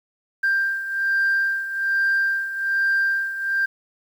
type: beating tone pair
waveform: sine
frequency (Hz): 1584 / 1585.2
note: G6 / G6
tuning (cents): +18 / +19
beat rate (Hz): 1.2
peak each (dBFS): -19 / -24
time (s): 0.43-3.66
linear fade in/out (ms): 10
effects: tanh soft clip ceiling -14 dBFS + 8-bit